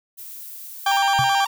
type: noise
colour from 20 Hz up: violet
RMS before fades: -37 dBFS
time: 0.17-0.99 s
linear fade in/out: 20 ms
type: harmonic tone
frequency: 792 Hz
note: G5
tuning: 18 cents sharp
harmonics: 1 / 2 / 3 / 4 / 5 / 6 / 7 / 8 / 9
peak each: -18 / -24 / -32 / -27 / -39 / -34 / -43 / -41 / -38 dBFS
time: 0.86-1.45 s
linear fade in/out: 5 ms
type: tone with vibrato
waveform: 45% pulse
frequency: 1031 Hz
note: C6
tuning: 26 cents flat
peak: -25 dBFS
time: 0.86-1.47 s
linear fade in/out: 5 ms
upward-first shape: square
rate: 9.2 Hz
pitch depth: 190 cents each way
type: tone with exponential decay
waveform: sine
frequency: 130.1 Hz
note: C3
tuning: 9 cents flat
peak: -19 dBFS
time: 1.19-1.35 s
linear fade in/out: 0 ms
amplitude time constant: 34 ms
effects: none